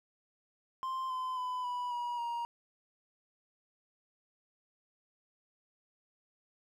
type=tone with pitch steps; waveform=triangle; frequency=1046.5 / 1025 / 1003.9 / 983.2 / 963 / 943.2 Hz; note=C6 / C6 / B5 / B5 / B5 / A#5; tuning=0 / -36 / +28 / -8 / -44 / +20 cents; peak=-32 dBFS; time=0.83-2.45 s; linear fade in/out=0 ms; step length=270 ms; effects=none